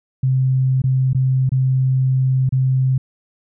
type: tone with dropouts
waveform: sine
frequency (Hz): 130.81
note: C3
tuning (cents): 0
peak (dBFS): -13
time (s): 0.23-2.98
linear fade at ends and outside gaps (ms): 5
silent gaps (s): 0.819-0.839 / 1.132-1.147 / 1.493-1.518 / 2.492-2.523
effects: none